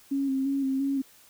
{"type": "tone with vibrato", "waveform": "sine", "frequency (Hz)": 271.4, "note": "C#4", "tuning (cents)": -36, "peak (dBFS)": -24, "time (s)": [0.11, 1.02], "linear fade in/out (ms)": 10, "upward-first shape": "square", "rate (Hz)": 2.9, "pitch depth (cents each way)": 28, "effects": ["white hiss -56 dBFS RMS until 1.29 s"]}